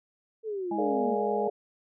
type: exponential sweep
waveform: sine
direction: down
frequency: 454.1 to 215.7 Hz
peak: -30 dBFS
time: 0.43-1.17 s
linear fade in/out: 50 ms
type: harmonic tone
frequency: 207.6 Hz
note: G#3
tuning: in tune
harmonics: 1 / 3 / 4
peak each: -35 / -42 / -32 dBFS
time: 0.71-1.48 s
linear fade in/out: 5 ms
type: chord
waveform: sine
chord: Bb dominant seventh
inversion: third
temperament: just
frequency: 419.5 / 466.2 / 582.7 / 699.2 Hz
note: Ab4 / Bb4 / D5 / F5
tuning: +17 / 0 / -14 / +2 cents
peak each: -29 / -33 / -34 / -34 dBFS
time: 0.78-1.5 s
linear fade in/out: 5 ms
effects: none